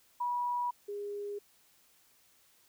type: tone pair in turn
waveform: sine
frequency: 972 / 408.7 Hz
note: B5 / G#4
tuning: -28 / -28 cents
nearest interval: octave + minor third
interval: 1500 cents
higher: first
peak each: -30 / -36 dBFS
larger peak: first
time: 0.2-0.71 / 0.88-1.39 s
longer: neither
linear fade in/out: 10 ms
effects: white hiss -66 dBFS RMS until 2.68 s